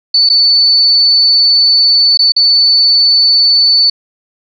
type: tone with dropouts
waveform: sine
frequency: 4491 Hz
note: C#8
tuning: 22 cents sharp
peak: -5 dBFS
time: 0.14-3.9 s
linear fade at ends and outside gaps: 5 ms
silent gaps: 0.291-0.298 / 2.174-2.19 / 2.321-2.363 s
effects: none